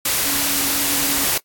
sine tone in noise, 280 Hz, C#4, 18 cents sharp, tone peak -28 dBFS, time 0.25-1.24 s, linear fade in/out 5 ms, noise white, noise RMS -19 dBFS, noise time 0.05-1.38 s, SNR -12 dB, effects noise-tail reverb RT60 0.1 s tail -21 dB re dry + AAC 64 kbps

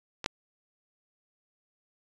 clicks, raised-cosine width 0.2 ms, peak -18 / -9 dBFS, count 2, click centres 0.243 / 0.261 s, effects resampled to 22050 Hz

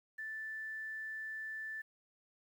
sine tone, 1760 Hz, A6, in tune, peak -40 dBFS, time 0.18-1.82 s, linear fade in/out 10 ms, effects 11-bit

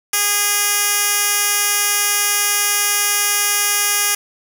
10% pulse tone with band-pass filter, 410 Hz, G#4, 22 cents flat, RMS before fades -17 dBFS, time 0.13-4.15 s, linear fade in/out 5 ms, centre 11000 Hz, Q 0.67, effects 7-bit

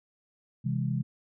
sine chord, C augmented, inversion none, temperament just, 130.81 / 163.52 / 204.4 Hz, C3 / E3 / G#3, 0 / -14 / -27 cents, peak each -29 / -32 / -33 dBFS, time 0.64-1.03 s, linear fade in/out 20 ms, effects none

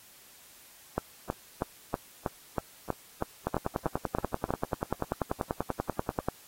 two click trains, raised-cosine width 1 ms, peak -14 / -14 dBFS, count 12 / 30, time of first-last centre 0.98-4.506 / 3.47-6.286 s, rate 3.12 / 10.3 Hz, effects white hiss -55 dBFS RMS until 6.47 s + AAC 48 kbps

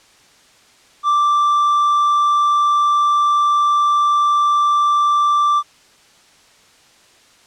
triangle tone, 1174.7 Hz, D6, in tune, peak -10 dBFS, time 1.03-5.63 s, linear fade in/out 50 ms, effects white hiss -50 dBFS RMS until 7.46 s + low-pass 7000 Hz 12 dB/octave

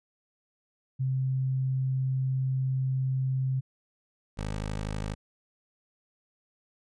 sine / 15% pulse tone pair in turn, 131.5 / 52.19 Hz, C3 / G#1, +9 / +9 cents, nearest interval octave + major third, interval 1600 cents, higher first, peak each -25 dBFS, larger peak neither, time 0.99-3.61 / 4.37-5.15 s, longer first, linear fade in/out 20 ms, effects resampled to 22050 Hz

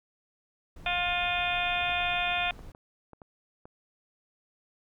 brown noise, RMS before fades -45 dBFS, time 0.76-2.72 s, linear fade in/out 5 ms
harmonic tone, 353.8 Hz, F4, 23 cents sharp, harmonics 2 / 3 / 4 / 5 / 6 / 7 / 8 / 9 / 10, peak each -31 / -41 / -36 / -39 / -40 / -30 / -41 / -40 / -36 dBFS, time 0.86-2.51 s, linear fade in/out 2 ms
clicks, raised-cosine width 1 ms, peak -33 dBFS, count 9, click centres 1.812 / 1.896 / 2.005 / 2.136 / 2.592 / 2.749 / 3.133 / 3.218 / 3.655 s
effects none

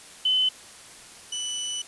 sine / 25% pulse tone pair in turn, 3034 / 2978 Hz, F#7 / F#7, +43 / +11 cents, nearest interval unison, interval 32 cents, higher first, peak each -19 / -25 dBFS, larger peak first, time 0.25-0.49 / 1.32-1.82 s, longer second, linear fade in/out 5 ms, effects white hiss -46 dBFS RMS until 1.87 s + resampled to 24000 Hz

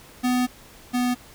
square tone pair in turn, 249.5 / 247.2 Hz, B3 / B3, +18 / +2 cents, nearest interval unison, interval 16 cents, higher first, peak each -20 / -21 dBFS, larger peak first, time 0.23-0.47 / 0.93-1.15 s, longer first, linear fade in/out 20 ms, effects pink hiss -48 dBFS RMS until 1.34 s

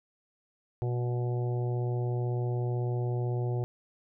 harmonic tone, 122 Hz, B2, 21 cents flat, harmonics 1 / 3 / 4 / 5 / 6 / 7, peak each -28 / -36 / -42 / -46 / -44 / -49 dBFS, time 0.82-3.64 s, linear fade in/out 0 ms, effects none

